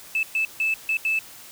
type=tone bursts at uneven times; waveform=sine; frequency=2624 Hz; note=E7; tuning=9 cents flat; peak=-19 dBFS; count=5; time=0.15-0.23 / 0.35-0.45 / 0.6-0.74 / 0.89-0.97 / 1.05-1.19 s; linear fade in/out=2 ms; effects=tanh soft clip ceiling -15 dBFS + white hiss -44 dBFS RMS until 1.51 s